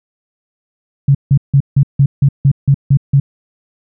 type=tone bursts; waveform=sine; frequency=138.59 Hz; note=C#3; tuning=in tune; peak=-5 dBFS; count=10; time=1.08-3.2 s; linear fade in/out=5 ms; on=68 ms; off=160 ms; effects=none